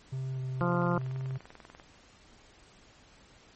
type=tone with vibrato; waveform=triangle; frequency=130.81 Hz; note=C3; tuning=in tune; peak=-30 dBFS; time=0.12-1.38 s; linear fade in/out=10 ms; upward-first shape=square; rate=2 Hz; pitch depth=12 cents each way
type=harmonic tone; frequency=174.4 Hz; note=F3; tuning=2 cents flat; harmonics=1 / 2 / 3 / 4 / 5 / 6 / 7 / 8; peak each=-29 / -34 / -34 / -39 / -38 / -36 / -37 / -38 dBFS; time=0.61-0.98 s; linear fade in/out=0 ms
type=click train; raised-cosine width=0.5 ms; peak=-33 dBFS; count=23; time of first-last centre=0.72-1.798 s; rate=20.4 Hz
effects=pink hiss -58 dBFS RMS until 3.55 s + MP3 32 kbps